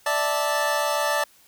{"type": "chord", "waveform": "25% pulse", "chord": "D suspended second", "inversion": "none", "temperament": "equal with one note detuned", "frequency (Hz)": [587.3, 654.3, 880], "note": ["D5", "E5", "A5"], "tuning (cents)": [0, -13, 0], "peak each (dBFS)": [-21, -25, -22], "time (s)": [0.06, 1.24], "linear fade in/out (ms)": 5, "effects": ["white hiss -56 dBFS RMS until 1.47 s"]}